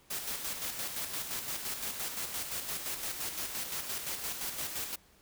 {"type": "noise with tremolo", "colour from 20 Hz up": "white", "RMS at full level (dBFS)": -36, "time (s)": [0.1, 4.96], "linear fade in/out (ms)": 10, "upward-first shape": "square", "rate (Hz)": 5.8, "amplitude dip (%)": 45, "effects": ["pink hiss -63 dBFS RMS until 5.21 s"]}